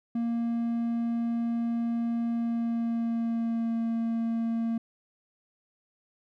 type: tone with pitch glide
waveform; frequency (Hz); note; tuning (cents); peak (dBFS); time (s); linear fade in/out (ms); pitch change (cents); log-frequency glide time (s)
triangle; 233.1 to 229; A#3 to A#3; 0 to -31; -24; 0.15-4.78; 5; -31; 2.31-3.79
effects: none